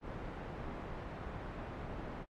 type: low-pass noise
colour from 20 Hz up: pink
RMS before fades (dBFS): -44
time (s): 0.01-2.26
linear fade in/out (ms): 50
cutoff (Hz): 1300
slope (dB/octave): 12
effects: AAC 48 kbps